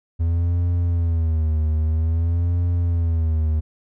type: tone with vibrato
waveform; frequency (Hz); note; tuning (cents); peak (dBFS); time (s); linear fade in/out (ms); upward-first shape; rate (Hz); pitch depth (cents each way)
triangle; 82.3; E2; -2; -15; 0.19-3.61; 20; sine; 0.51; 100
effects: none